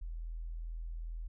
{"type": "tone", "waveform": "sine", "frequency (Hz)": 41.2, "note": "E1", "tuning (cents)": 0, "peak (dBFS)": -38, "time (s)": [0.01, 1.28], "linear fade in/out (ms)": 10, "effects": []}